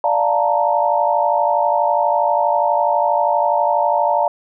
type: chord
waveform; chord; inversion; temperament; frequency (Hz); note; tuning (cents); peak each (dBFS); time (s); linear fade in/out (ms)
sine; Bb major seventh; first; equal; 587.3 / 698.5 / 880 / 932.3; D5 / F5 / A5 / Bb5; 0 / 0 / 0 / 0; -19; 0.04-4.28; 2
effects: none